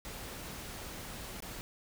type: noise with dropouts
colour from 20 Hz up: pink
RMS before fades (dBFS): -44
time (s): 0.05-1.61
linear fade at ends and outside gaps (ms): 0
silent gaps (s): 1.404-1.423
effects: none